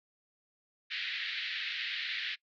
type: band-pass noise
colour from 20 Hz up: pink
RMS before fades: -37 dBFS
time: 0.9-2.36 s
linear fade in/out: 20 ms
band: 1700 to 4200 Hz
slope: 48 dB/octave
effects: noise-tail reverb RT60 0.1 s tail -22 dB re dry